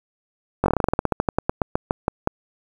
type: slowing click train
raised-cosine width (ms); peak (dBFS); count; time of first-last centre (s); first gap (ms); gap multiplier
1; -4; 22; 0.64-2.274; 20; 1.12
effects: 7-bit